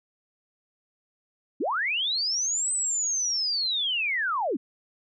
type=linear two-way sweep; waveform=sine; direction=up then down; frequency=210.5 to 8170 to 210.5 Hz; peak=-24 dBFS; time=1.6-4.57 s; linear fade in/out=10 ms; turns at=2.72 s; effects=none